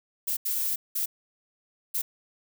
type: noise bursts at uneven times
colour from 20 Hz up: violet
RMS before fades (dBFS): -28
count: 4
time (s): 0.27-0.37 / 0.45-0.76 / 0.95-1.06 / 1.94-2.02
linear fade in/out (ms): 10
effects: none